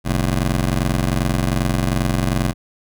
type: ring-modulated tone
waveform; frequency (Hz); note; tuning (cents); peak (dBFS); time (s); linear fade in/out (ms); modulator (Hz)
20% pulse; 90; F#2; -47; -9; 0.04-2.54; 50; 33.7
effects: none